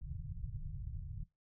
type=low-pass noise; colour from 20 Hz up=pink; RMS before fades=-43 dBFS; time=0.01-1.24 s; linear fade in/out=10 ms; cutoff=160 Hz; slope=96 dB/octave; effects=noise-tail reverb RT60 0.2 s tail -19 dB re dry